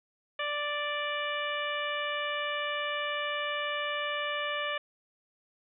harmonic tone, 587.3 Hz, D5, in tune, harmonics 1 / 2 / 3 / 4 / 5 / 6, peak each -36 / -36 / -36 / -38 / -38 / -44 dBFS, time 0.39-4.78 s, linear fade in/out 5 ms, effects none

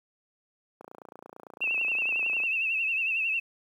click train, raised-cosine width 1 ms, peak -29 dBFS, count 48, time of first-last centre 0.81-2.436 s, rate 28.9 Hz
sine tone with vibrato, 2651 Hz, E7, 9 cents sharp, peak -25 dBFS, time 1.61-3.4 s, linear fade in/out 10 ms, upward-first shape triangle, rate 11 Hz, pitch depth 86 cents each way
effects high-pass 300 Hz 12 dB/octave + 10-bit

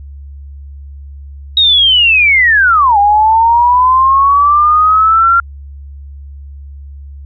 sine linear two-way sweep, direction down then up, 3800 to 804 to 1385 Hz, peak -5 dBFS, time 1.57-5.4 s, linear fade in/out 2 ms, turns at 2.98 s, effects added 70 Hz sine -27 dBFS peak until 7.25 s

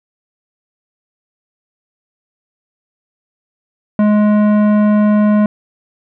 triangle tone with tanh clipping, 209.8 Hz, G#3, 18 cents sharp, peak -10 dBFS, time 3.99-5.46 s, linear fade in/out 2 ms, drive 18 dB, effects none

